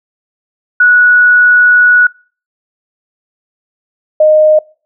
sine tone pair in turn, 1467 / 616.8 Hz, F#6 / D#5, -15 / -15 cents, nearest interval octave + minor third, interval 1500 cents, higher first, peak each -3 dBFS, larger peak neither, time 0.8-2.07 / 4.2-4.59 s, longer first, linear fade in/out 5 ms, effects noise-tail reverb RT60 0.4 s tail -25 dB re dry

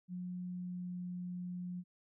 sine tone with pitch glide, 180 to 178.86 Hz, F#3 to F3, -47 to +42 cents, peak -39 dBFS, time 0.08-1.84 s, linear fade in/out 50 ms, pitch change -11 cents, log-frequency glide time 0.41-1.02 s, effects none

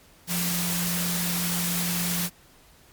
sine tone in noise, 174.61 Hz, F3, in tune, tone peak -28 dBFS, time 0.27-2.3 s, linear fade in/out 50 ms, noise white, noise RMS -28 dBFS, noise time 0.27-2.3 s, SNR -3 dB, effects pink hiss -55 dBFS RMS until 2.92 s + MP3 96 kbps

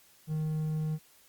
triangle tone, 155.56 Hz, D#3, in tune, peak -27 dBFS, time 0.27-0.99 s, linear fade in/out 50 ms, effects white hiss -61 dBFS RMS until 1.28 s + Opus 48 kbps

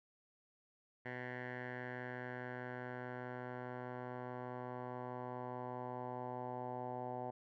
10% pulse tone with low-pass filter sweep, 124.8 Hz, B2, 19 cents sharp, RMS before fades -45 dBFS, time 1.05-7.31 s, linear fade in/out 10 ms, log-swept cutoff 1900 to 810 Hz, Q 3.9, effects none

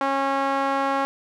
sawtooth tone with band-pass filter, 273.6 Hz, C#4, 23 cents flat, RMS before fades -23 dBFS, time 0.01-1.05 s, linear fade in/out 0 ms, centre 1000 Hz, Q 1.6, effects none

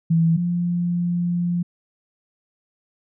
sine tone pair in turn, 164.81 / 174.37 Hz, E3 / F3, 0 / -2 cents, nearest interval minor second, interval 98 cents, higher second, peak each -14 / -19 dBFS, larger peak first, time 0.1-0.37 / 0.37-1.63 s, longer second, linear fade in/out 10 ms, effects none

